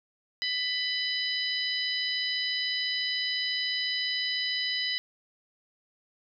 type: harmonic tone with a mistuned harmonic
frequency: 994 Hz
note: B5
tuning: 11 cents sharp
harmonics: 2 / 3 / 4 / 5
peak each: -33 / -33 / -33 / -33 dBFS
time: 0.42-4.98 s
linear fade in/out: 0 ms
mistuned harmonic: 3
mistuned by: +16 cents
effects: none